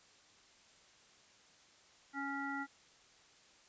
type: harmonic tone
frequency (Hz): 278.2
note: C#4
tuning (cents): +6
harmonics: 1 / 3 / 5 / 7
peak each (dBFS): -42 / -44 / -42 / -45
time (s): 2.13-2.67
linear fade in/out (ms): 50
effects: white hiss -64 dBFS RMS until 3.68 s + resampled to 16000 Hz